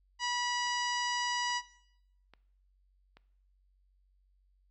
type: harmonic tone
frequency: 974 Hz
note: B5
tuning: 24 cents flat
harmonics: 1 / 2 / 3 / 4 / 5 / 6 / 7 / 8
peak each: -35 / -37 / -38 / -46 / -39 / -44 / -49 / -51 dBFS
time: 0.19-1.62 s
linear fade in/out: 50 ms
type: click train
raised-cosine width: 0.3 ms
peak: -38 dBFS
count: 4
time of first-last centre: 0.67-3.17 s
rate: 1.2 Hz
effects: noise-tail reverb RT60 0.8 s tail -19 dB re dry + added 47 Hz sine -66 dBFS peak until 4.7 s